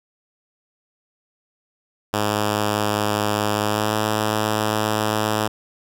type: tone with pitch glide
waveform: 5% pulse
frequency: 104.8 to 107.5 Hz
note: G#2 to A2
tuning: +16 to -40 cents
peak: -8 dBFS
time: 2.13-5.48 s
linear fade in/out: 10 ms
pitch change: +44 cents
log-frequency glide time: 3.65-3.92 s
effects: none